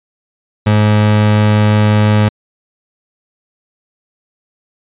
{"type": "tone", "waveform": "30% pulse", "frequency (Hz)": 105.7, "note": "G#2", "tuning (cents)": 31, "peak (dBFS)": -5, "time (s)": [0.66, 2.29], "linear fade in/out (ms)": 10, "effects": ["resampled to 8000 Hz"]}